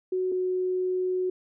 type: tone pair in turn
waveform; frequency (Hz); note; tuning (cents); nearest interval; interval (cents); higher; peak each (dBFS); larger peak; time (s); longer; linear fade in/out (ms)
sine; 370.3 / 368; F#4 / F#4; +1 / -9; unison; 10; first; -24; neither; 0.12-0.32 / 0.32-1.3; second; 5
effects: none